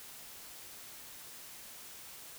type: silence
effects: white hiss -50 dBFS RMS until 2.38 s